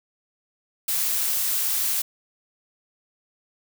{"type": "noise", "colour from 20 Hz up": "blue", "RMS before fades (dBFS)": -24, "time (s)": [0.88, 2.02], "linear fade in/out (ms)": 5, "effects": []}